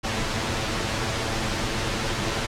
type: noise with comb filter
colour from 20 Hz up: pink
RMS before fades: -26 dBFS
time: 0.03-2.47 s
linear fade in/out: 20 ms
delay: 9 ms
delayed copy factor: +0.55
effects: low-pass 6000 Hz 12 dB/octave